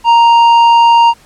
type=tone with tanh clipping; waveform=triangle; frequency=932.3 Hz; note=A#5; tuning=in tune; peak=-5 dBFS; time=0.04-1.14 s; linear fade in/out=50 ms; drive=12 dB; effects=pink hiss -44 dBFS RMS until 1.25 s + low-pass 11000 Hz 12 dB/octave